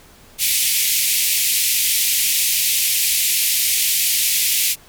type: band-pass noise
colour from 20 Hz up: white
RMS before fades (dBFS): -18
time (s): 0.38-4.76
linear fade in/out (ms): 50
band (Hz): 2100 to 16000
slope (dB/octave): 48
effects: pink hiss -47 dBFS RMS until 4.88 s